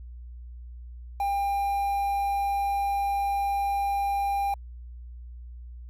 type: tone with quantisation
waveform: triangle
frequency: 799 Hz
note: G5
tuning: 33 cents sharp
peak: -22 dBFS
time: 1.2-4.54 s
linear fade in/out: 2 ms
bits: 8
effects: added 60 Hz sine -39 dBFS peak until 5.89 s